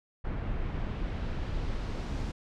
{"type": "noise with low-pass filter sweep", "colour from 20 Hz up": "brown", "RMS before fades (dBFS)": -33, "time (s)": [0.24, 2.32], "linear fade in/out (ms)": 10, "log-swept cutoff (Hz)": [2100, 6500], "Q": 0.99, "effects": []}